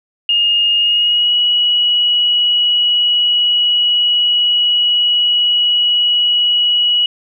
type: tone with pitch glide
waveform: sine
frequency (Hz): 2843 to 2921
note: F7 to F#7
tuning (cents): +30 to -23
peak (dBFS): -10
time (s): 0.29-7.06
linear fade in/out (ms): 2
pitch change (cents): +47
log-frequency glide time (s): 0.77-1.35
effects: none